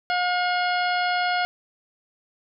harmonic tone with a mistuned harmonic, 717 Hz, F5, 45 cents sharp, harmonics 1 / 2 / 3 / 4 / 5 / 6 / 7, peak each -23 / -26 / -31 / -34 / -37 / -34 / -41 dBFS, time 0.1-1.45 s, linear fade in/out 0 ms, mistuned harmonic 5, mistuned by -110 cents, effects none

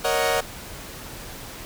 sawtooth chord, D# minor seventh, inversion second, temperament equal, 466.2 / 554.4 / 622.3 / 740 Hz, A#4 / C#5 / D#5 / F#5, 0 / 0 / 0 / 0 cents, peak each -22 dBFS, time 0.04-0.41 s, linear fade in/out 10 ms, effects pink hiss -38 dBFS RMS until 1.65 s

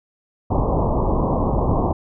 pink low-pass noise, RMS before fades -19 dBFS, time 0.5-1.93 s, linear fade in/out 10 ms, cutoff 1100 Hz, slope 96 dB/octave, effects none

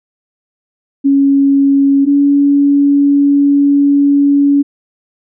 sine tone pair in turn, 277.2 / 283.2 Hz, C#4 / C#4, 0 / +37 cents, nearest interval unison, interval 37 cents, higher second, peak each -6 dBFS, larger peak neither, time 1.04-2.06 / 2.06-4.63 s, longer second, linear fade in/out 20 ms, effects none

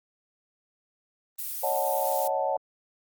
violet noise, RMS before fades -33 dBFS, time 1.38-2.28 s, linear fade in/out 10 ms
sine chord, D# half-diminished seventh, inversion third, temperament equal, 554.4 / 622.3 / 740 / 880 Hz, C#5 / D#5 / F#5 / A5, 0 / 0 / 0 / 0 cents, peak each -29 / -31 / -30 / -30 dBFS, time 1.63-2.57 s, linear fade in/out 5 ms
effects Opus 24 kbps

